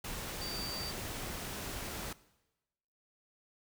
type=tone in noise; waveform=sine; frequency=4636 Hz; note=D8; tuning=23 cents flat; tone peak=-40 dBFS; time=0.41-0.91 s; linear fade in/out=5 ms; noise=pink; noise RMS=-41 dBFS; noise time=0.04-2.13 s; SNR=-2 dB; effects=noise-tail reverb RT60 1.0 s tail -19 dB re dry